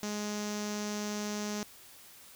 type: tone with low-pass filter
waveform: sawtooth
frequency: 208.7 Hz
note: G#3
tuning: 9 cents sharp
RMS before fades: -36 dBFS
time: 0.03-1.63 s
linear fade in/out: 0 ms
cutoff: 6200 Hz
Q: 4.8
effects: white hiss -54 dBFS RMS until 2.35 s